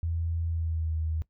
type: tone with pitch glide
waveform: sine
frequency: 83.1 to 79.58 Hz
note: E2 to D#2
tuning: +15 to +40 cents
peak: -27 dBFS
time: 0.03-1.22 s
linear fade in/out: 0 ms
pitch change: -75 cents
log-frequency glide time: 0.47-0.94 s
effects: noise-tail reverb RT60 0.1 s tail -19 dB re dry